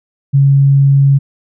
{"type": "tone", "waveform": "sine", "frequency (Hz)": 138.59, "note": "C#3", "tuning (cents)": 0, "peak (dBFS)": -5, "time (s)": [0.33, 1.19], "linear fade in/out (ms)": 20, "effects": []}